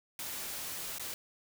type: noise with dropouts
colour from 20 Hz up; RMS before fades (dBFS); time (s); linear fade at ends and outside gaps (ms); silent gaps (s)
white; -40; 0.19-1.14; 1; 0.984-0.996
effects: none